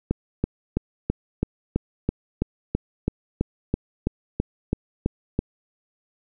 click train, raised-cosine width 3 ms, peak -8 dBFS, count 17, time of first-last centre 0.11-5.391 s, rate 3.03 Hz, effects none

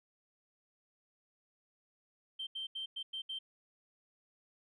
sine tone bursts at uneven times, 3132 Hz, G7, 2 cents flat, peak -37 dBFS, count 6, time 2.39-2.47 / 2.55-2.67 / 2.75-2.86 / 2.96-3.03 / 3.13-3.22 / 3.29-3.39 s, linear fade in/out 10 ms, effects tanh soft clip ceiling -33 dBFS

